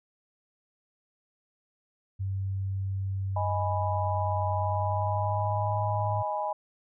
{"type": "tone with pitch glide", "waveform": "sine", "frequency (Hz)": [96.7, 104.84], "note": ["G2", "G#2"], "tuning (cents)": [-23, 17], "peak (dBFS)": -28, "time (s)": [2.19, 6.23], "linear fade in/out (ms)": 20, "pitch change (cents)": 140, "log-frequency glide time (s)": [4.58, 5.77]}
{"type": "chord", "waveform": "sine", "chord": "G# minor", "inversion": "second", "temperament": "equal", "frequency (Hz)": [622.3, 830.6, 987.8], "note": ["D#5", "G#5", "B5"], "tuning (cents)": [0, 0, 0], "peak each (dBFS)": [-33, -31, -33], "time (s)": [3.36, 6.53], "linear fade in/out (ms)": 5}
{"effects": []}